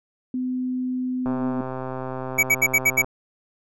sine tone, 253.8 Hz, B3, 47 cents sharp, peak -23 dBFS, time 0.34-1.61 s, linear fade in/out 2 ms
click train, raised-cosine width 1 ms, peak -17 dBFS, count 233, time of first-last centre 1.26-3.045 s, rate 130 Hz
square tone bursts, 2273 Hz, C#7, 43 cents sharp, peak -15 dBFS, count 6, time 2.38-3.021 s, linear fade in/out 10 ms, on 51 ms, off 67 ms
effects none

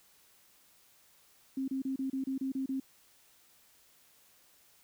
sine tone bursts, 266.6 Hz, C4, 33 cents sharp, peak -31 dBFS, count 9, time 1.57-2.8 s, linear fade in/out 5 ms, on 110 ms, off 30 ms, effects white hiss -64 dBFS RMS until 4.83 s

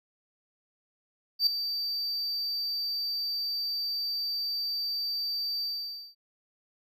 triangle tone with ADSR envelope, 4642 Hz, D8, 21 cents flat, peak -17 dBFS, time 1.39-6.15 s, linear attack 78 ms, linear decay 3 ms, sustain -11 dB, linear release 520 ms, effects none

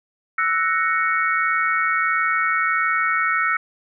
sine chord, F# dominant seventh, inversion third, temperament equal, 1318.5 / 1480 / 1864.7 / 2217 Hz, E6 / F#6 / A#6 / C#7, 0 / 0 / 0 / 0 cents, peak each -21 / -24 / -24 / -24 dBFS, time 0.38-3.57 s, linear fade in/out 5 ms, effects none

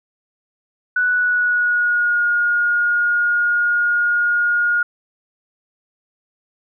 sine tone with pitch glide, 1480 to 1430.4 Hz, F#6 to F6, 0 to +41 cents, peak -14 dBFS, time 0.96-4.83 s, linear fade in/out 5 ms, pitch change -59 cents, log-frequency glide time 1.07-2.25 s, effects none

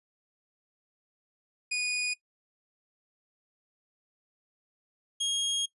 sawtooth tone pair in turn, 2466 / 3264 Hz, D#7 / G#7, -16 / -31 cents, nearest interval perfect fourth, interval 485 cents, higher second, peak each -24 dBFS, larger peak neither, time 1.71-2.14 / 5.2-5.66 s, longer second, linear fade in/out 10 ms, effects noise-tail reverb RT60 0.1 s tail -21 dB re dry + resampled to 24000 Hz

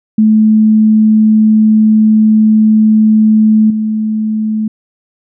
sine tone with level steps, 216.7 Hz, A3, 26 cents flat, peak -4 / -11 dBFS, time 0.18-4.68 s, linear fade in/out 5 ms, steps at 3.7 s, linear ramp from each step 5 ms, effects none

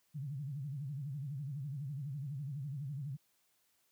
sine tone with vibrato, 140.4 Hz, C#3, 22 cents sharp, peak -38 dBFS, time 0.14-3.17 s, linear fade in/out 20 ms, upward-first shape sine, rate 12 Hz, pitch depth 160 cents each way, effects white hiss -75 dBFS RMS until 3.91 s + high-pass 60 Hz 12 dB/octave

